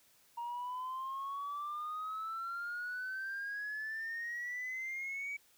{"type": "exponential sweep", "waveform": "sine", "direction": "up", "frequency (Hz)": [938, 2282], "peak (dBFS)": -36, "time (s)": [0.37, 5.37], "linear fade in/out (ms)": 10, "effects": ["tanh soft clip ceiling -35 dBFS", "white hiss -67 dBFS RMS until 5.57 s"]}